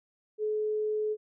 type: tone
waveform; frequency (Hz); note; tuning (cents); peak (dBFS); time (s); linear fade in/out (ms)
sine; 427.5; A4; -50; -27; 0.38-1.17; 50
effects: none